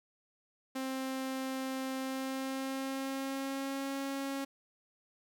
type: tone with pitch glide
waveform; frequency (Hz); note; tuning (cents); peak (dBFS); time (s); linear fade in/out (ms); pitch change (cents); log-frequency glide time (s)
sawtooth; 263.7 to 273.9; C4 to C#4; +14 to -21; -31; 0.75-4.45; 10; +65; 1.98-3.97
effects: none